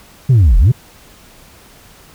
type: linear two-way sweep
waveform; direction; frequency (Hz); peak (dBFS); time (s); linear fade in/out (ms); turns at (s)
sine; down then up; 139.6 to 36.15 to 139.6; -3; 0.29-0.72; 10; 0.58
effects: tanh soft clip ceiling -4 dBFS + pink hiss -43 dBFS RMS until 2.14 s